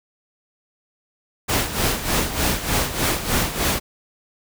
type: noise with tremolo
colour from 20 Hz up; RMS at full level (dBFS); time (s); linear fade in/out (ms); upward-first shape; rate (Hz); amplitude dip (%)
pink; -19; 1.48-3.8; 20; sine; 3.3; 70
effects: none